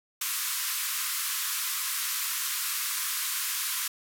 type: band-pass noise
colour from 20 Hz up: white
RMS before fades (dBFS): -31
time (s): 0.21-3.88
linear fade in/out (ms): 5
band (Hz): 1000 to 16000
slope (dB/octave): 96
effects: none